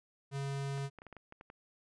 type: tone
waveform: square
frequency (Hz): 138.59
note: C#3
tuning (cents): 0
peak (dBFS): -36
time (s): 0.31-0.9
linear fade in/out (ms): 50
type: clicks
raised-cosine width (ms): 0.5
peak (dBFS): -35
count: 9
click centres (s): 0.778 / 0.987 / 1.019 / 1.067 / 1.127 / 1.167 / 1.324 / 1.411 / 1.501
effects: resampled to 22050 Hz